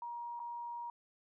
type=tone with dropouts; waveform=sine; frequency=948 Hz; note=A#5; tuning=29 cents sharp; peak=-40 dBFS; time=0.02-0.9 s; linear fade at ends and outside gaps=2 ms; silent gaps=0.394-0.4 s; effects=none